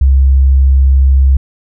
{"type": "tone", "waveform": "sine", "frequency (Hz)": 67, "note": "C2", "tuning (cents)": 42, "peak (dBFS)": -4, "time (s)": [0.01, 1.37], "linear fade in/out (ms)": 5, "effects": []}